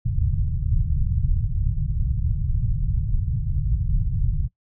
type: low-pass noise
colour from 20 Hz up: pink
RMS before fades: -22 dBFS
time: 0.05-4.48 s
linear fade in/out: 10 ms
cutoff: 150 Hz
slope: 48 dB/octave
effects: noise-tail reverb RT60 0.1 s tail -18 dB re dry